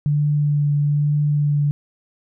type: tone with vibrato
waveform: sine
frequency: 146.6 Hz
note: D3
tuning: 3 cents flat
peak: -15 dBFS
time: 0.06-1.71 s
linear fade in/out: 0 ms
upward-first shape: triangle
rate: 1.1 Hz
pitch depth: 16 cents each way
effects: none